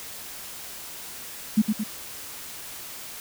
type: tone with echo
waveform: sine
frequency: 214.1 Hz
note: A3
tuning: 47 cents flat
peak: -14 dBFS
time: 1.57-1.62 s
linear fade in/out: 10 ms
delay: 110 ms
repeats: 2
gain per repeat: -5 dB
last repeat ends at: 1.84 s
effects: white hiss -39 dBFS RMS until 3.2 s